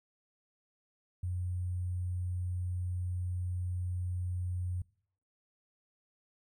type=tone with sample-and-hold; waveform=sine; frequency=90 Hz; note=F#2; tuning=47 cents flat; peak=-32 dBFS; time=1.23-4.82 s; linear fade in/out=5 ms; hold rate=8820 Hz; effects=noise-tail reverb RT60 0.6 s tail -23 dB re dry